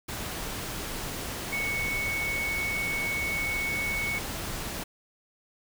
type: tone in noise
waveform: sine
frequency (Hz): 2217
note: C#7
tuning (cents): 0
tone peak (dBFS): -28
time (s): 1.52-4.19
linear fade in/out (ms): 10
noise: pink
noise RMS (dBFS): -35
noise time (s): 0.08-4.84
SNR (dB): +4
effects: none